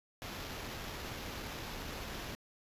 pink noise with sample-and-hold, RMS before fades -43 dBFS, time 0.22-2.35 s, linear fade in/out 0 ms, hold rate 8820 Hz, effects resampled to 32000 Hz

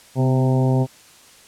harmonic tone with a mistuned harmonic, 130.81 Hz, C3, in tune, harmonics 1 / 2 / 3 / 4 / 5 / 6 / 7, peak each -16 / -22 / -26 / -28 / -30 / -32 / -33 dBFS, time 0.15-0.87 s, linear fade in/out 50 ms, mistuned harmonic 2, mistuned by -36 cents, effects white hiss -48 dBFS RMS until 1.47 s + low-pass 10000 Hz 12 dB/octave

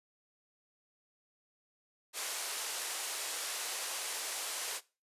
white band-pass noise, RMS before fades -39 dBFS, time 2.13-4.81 s, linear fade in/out 50 ms, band 410 to 11000 Hz, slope 24 dB/octave, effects noise-tail reverb RT60 0.3 s tail -20 dB re dry + resampled to 32000 Hz

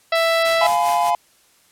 harmonic tone, 661 Hz, E5, 5 cents sharp, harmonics 1 / 2 / 3 / 4 / 5 / 6 / 7 / 8, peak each -17 / -23 / -23 / -28 / -30 / -28 / -33 / -36 dBFS, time 0.12-0.67 s, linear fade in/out 5 ms
blue noise, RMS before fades -32 dBFS, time 0.15-0.43 s, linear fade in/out 5 ms
white noise with tremolo, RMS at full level -29 dBFS, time 0.44-1.11 s, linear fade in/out 20 ms, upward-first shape sine, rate 4.9 Hz, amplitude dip 60%
triangle chord, F diminished, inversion none, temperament just, 698.5 / 838.1 / 1005.8 Hz, F5 / Ab5 / Cb6, 0 / +16 / +31 cents, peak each -17 / -18 / -19 dBFS, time 0.61-1.15 s, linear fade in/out 2 ms
effects white hiss -56 dBFS RMS until 1.71 s + low-pass 12000 Hz 12 dB/octave

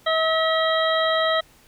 harmonic tone, 643 Hz, E5, 43 cents flat, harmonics 1 / 2 / 3 / 5 / 6, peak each -21 / -24 / -26 / -28 / -29 dBFS, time 0.06-1.41 s, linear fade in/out 10 ms, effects pink hiss -54 dBFS RMS until 1.67 s

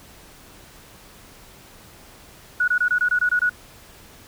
sine tone bursts, 1463 Hz, F#6, 20 cents flat, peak -16 dBFS, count 9, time 2.6-3.495 s, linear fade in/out 5 ms, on 79 ms, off 23 ms, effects pink hiss -47 dBFS RMS until 4.27 s

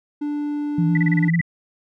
triangle tone, 293.7 Hz, D4, in tune, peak -20 dBFS, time 0.21-1.29 s, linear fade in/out 10 ms
sine tone with vibrato, 166.4 Hz, E3, 17 cents sharp, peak -16 dBFS, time 0.78-1.41 s, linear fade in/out 5 ms, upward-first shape sine, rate 9.1 Hz, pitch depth 44 cents each way
sine tone bursts, 1975.5 Hz, B6, in tune, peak -20 dBFS, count 9, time 0.95-1.414 s, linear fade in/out 5 ms, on 24 ms, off 31 ms
effects none

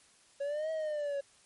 triangle exponential two-way sweep, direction up then down, 554.4 to 643 to 554.4 Hz, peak -30 dBFS, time 0.4-1.21 s, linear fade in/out 10 ms, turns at 0.71 s, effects white hiss -63 dBFS RMS until 1.45 s + MP3 48 kbps

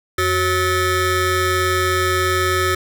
25% pulse ring-modulated tone, 459.2 Hz, A#4, 26 cents flat, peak -9 dBFS, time 0.18-2.75 s, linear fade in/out 5 ms, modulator 830 Hz, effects none

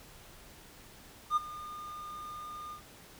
triangle tone with ADSR envelope, 1214 Hz, D#6, 43 cents flat, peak -20 dBFS, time 1.3-2.82 s, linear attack 63 ms, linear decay 20 ms, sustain -19 dB, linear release 98 ms, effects tanh soft clip ceiling -18 dBFS + pink hiss -54 dBFS RMS until 3.19 s

